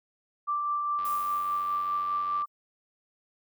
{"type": "tone with tremolo", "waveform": "sine", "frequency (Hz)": 1174.7, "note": "D6", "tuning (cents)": 0, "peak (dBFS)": -25, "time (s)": [0.47, 2.46], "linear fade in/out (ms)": 20, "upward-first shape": "triangle", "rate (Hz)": 4.9, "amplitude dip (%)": 30}
{"type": "click train", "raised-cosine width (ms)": 0.3, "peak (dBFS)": -32, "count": 133, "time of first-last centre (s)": [0.99, 2.42], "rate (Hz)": 92.3}
{"type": "noise with exponential decay", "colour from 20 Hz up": "violet", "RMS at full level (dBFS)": -40, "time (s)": [1.05, 2.48], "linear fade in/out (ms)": 0, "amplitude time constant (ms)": 310}
{"effects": []}